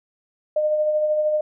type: tone with tremolo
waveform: sine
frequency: 609 Hz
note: D#5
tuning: 37 cents flat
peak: -16 dBFS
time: 0.56-1.41 s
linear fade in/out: 5 ms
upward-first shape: sine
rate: 13 Hz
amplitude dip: 35%
effects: none